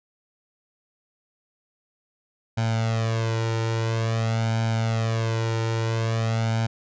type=tone with flanger; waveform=sawtooth; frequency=113 Hz; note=A2; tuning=47 cents sharp; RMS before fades=-24 dBFS; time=2.57-6.67 s; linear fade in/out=10 ms; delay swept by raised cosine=1.3 to 2.16 ms; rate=0.49 Hz; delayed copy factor=+0.8; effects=resampled to 16000 Hz